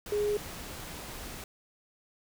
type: tone in noise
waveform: sine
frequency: 415.3 Hz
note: G#4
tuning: in tune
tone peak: -26 dBFS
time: 0.12-0.37 s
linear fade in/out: 2 ms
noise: pink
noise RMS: -42 dBFS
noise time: 0.06-1.44 s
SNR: +13 dB
effects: none